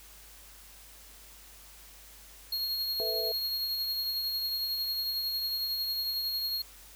square tone with tremolo, 4282 Hz, C8, 39 cents sharp, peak -29 dBFS, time 2.52-6.62 s, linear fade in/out 5 ms, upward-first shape triangle, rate 11 Hz, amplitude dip 35%
sine chord, A suspended second, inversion none, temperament just, 440 / 495 / 660 Hz, A4 / B4 / E5, 0 / +4 / +2 cents, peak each -36 / -38 / -37 dBFS, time 3-3.32 s, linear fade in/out 0 ms
effects added 50 Hz sine -56 dBFS peak until 6.95 s + white hiss -53 dBFS RMS until 6.95 s

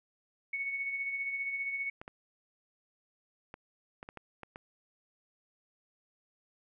sine tone with tremolo, 2217 Hz, C#7, in tune, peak -31 dBFS, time 0.53-1.9 s, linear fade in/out 5 ms, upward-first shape sine, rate 15 Hz, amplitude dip 45%
clicks, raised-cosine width 0.5 ms, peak -29 dBFS, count 8, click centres 2.015 / 2.079 / 3.541 / 4.029 / 4.089 / 4.173 / 4.433 / 4.559 s
effects none

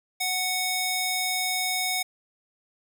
square tone with high-pass filter, 740 Hz, F#5, in tune, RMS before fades -27 dBFS, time 0.2-2.03 s, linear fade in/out 10 ms, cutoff 1700 Hz, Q 0.55, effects none

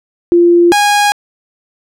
sine / sawtooth tone pair in turn, 345.8 / 822.5 Hz, F4 / G#5, -17 / -17 cents, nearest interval octave + minor third, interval 1500 cents, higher second, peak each -4 / -4 dBFS, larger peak neither, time 0.32-0.72 / 0.72-1.12 s, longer neither, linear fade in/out 0 ms, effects low-pass 11000 Hz 12 dB/octave

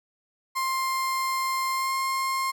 35% pulse tone with pitch glide, 1054 to 1063.2 Hz, C6 to C6, +12 to +27 cents, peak -23 dBFS, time 0.55-2.52 s, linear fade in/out 20 ms, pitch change +15 cents, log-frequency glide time 1.72-1.93 s, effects none

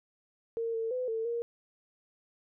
sine tone with pitch steps, 458.7 / 451.2 / 505 / 448.5 / 469.5 Hz, A#4 / A4 / B4 / A4 / A#4, -28 / +44 / +39 / +33 / +12 cents, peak -30 dBFS, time 0.57-1.42 s, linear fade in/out 0 ms, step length 170 ms, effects none

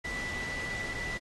sine tone in noise, 1975.5 Hz, B6, in tune, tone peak -35 dBFS, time 0.04-1.18 s, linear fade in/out 10 ms, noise pink, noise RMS -40 dBFS, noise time 0.04-1.18 s, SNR +2 dB, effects low-pass 7000 Hz 12 dB/octave + AAC 32 kbps

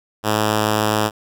5% pulse tone, 107.1 Hz, A2, 46 cents flat, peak -5 dBFS, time 0.23-1.11 s, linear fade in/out 50 ms, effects none

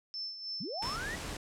sine tone with tremolo, 5300 Hz, E8, 9 cents sharp, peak -35 dBFS, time 0.14-0.96 s, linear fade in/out 0 ms, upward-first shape sine, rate 3.2 Hz, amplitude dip 60%
sine linear sweep, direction up, 131.9 to 1982 Hz, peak -37 dBFS, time 0.6-1.16 s, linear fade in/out 10 ms
pink noise, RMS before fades -40 dBFS, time 0.82-1.37 s, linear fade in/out 5 ms
effects low-pass 9000 Hz 12 dB/octave

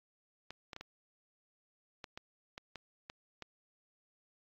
clicks, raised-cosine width 0.2 ms, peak -26 dBFS, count 10, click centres 0.506 / 0.732 / 0.764 / 0.81 / 2.042 / 2.175 / 2.579 / 2.757 / 3.099 / 3.423 s, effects low-pass 5000 Hz 12 dB/octave + AAC 32 kbps

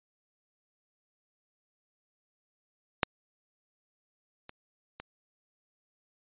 clicks, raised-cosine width 0.3 ms, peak -6 / -28 / -24 dBFS, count 3, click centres 3.032 / 4.494 / 5 s, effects resampled to 8000 Hz

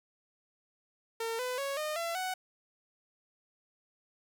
sawtooth tone with pitch steps, 455.3 / 502.3 / 554.1 / 611.3 / 674.3 / 743.9 Hz, A#4 / B4 / C#5 / D#5 / E5 / F#5, -41 / +29 / -1 / -31 / +39 / +9 cents, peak -29 dBFS, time 1.2-2.34 s, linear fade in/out 5 ms, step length 190 ms, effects none

